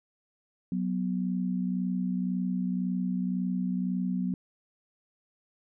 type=tone pair together; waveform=sine; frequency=185 / 246.9 Hz; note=F#3 / B3; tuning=0 / 0 cents; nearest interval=perfect fourth; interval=500 cents; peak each=-28 / -32 dBFS; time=0.72-4.34 s; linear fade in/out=2 ms; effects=none